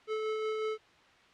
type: tone with tremolo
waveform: square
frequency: 434.6 Hz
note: A4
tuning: 21 cents flat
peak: -31 dBFS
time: 0.07-0.78 s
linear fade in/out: 50 ms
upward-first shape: sine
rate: 5.5 Hz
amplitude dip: 25%
effects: white hiss -60 dBFS RMS until 1.33 s + low-pass 3000 Hz 12 dB/octave